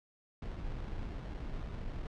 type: noise with sample-and-hold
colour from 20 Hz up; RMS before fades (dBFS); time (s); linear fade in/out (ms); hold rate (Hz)
brown; -40; 0.42-2.07; 2; 2450
effects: low-pass 4000 Hz 12 dB/octave